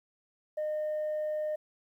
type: tone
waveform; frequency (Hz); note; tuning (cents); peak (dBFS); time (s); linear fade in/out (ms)
sine; 611; D#5; -32; -28; 0.57-1.56; 10
effects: tanh soft clip ceiling -28 dBFS + 11-bit